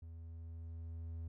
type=tone with level ramp; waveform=triangle; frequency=82.41 Hz; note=E2; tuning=in tune; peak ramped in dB=-46 to -39 dBFS; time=0.02-1.28 s; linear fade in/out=5 ms; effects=none